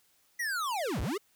square linear two-way sweep, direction down then up, 1975.5 to 42.95 to 443.3 Hz, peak -31 dBFS, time 0.39-1.18 s, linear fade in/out 10 ms, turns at 1.01 s, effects white hiss -68 dBFS RMS until 1.35 s

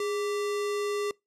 sine tone with sample-and-hold, 412 Hz, G#4, 14 cents flat, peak -27 dBFS, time 0-1.11 s, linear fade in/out 2 ms, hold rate 1575 Hz, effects noise-tail reverb RT60 0.2 s tail -24 dB re dry + low-pass 10000 Hz 12 dB/octave

